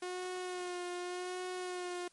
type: tone with vibrato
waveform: sawtooth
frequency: 360.4 Hz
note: F#4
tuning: 45 cents flat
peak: -34 dBFS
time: 0.02-2.08 s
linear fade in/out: 5 ms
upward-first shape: sine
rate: 0.86 Hz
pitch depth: 26 cents each way
effects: white hiss -67 dBFS RMS until 2.12 s + MP3 48 kbps